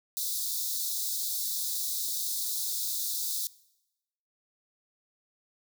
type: high-pass noise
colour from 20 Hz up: white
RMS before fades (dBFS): -32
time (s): 0.17-3.47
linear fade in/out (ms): 0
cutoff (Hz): 3600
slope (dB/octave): 96
effects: noise-tail reverb RT60 0.9 s tail -21 dB re dry